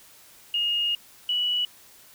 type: tone pair in turn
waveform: sine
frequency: 2853 / 2943 Hz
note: F7 / F#7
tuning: +36 / -10 cents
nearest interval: minor second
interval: 54 cents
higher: second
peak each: -22 dBFS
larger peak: neither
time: 0.54-0.95 / 1.29-1.65 s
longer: first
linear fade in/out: 2 ms
effects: white hiss -52 dBFS RMS until 2.14 s